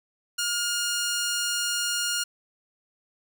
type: tone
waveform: 10% pulse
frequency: 1420 Hz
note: F6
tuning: 28 cents sharp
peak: -17 dBFS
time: 0.38-2.24 s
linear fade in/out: 10 ms
effects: none